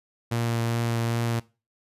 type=tone with vibrato; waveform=sawtooth; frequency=116.5 Hz; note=A#2; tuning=1 cent flat; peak=-20 dBFS; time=0.31-1.4 s; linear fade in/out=10 ms; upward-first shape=triangle; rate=2.5 Hz; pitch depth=14 cents each way; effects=noise-tail reverb RT60 0.3 s tail -20 dB re dry + resampled to 32000 Hz